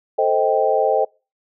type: chord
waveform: sine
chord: A half-diminished seventh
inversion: none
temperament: equal with one note detuned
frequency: 440 / 523.3 / 626.2 / 784 Hz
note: A4 / C5 / Eb5 / G5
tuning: 0 / 0 / +11 / 0 cents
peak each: -20 dBFS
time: 0.18-1.05 s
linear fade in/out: 10 ms
effects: noise-tail reverb RT60 0.3 s tail -25 dB re dry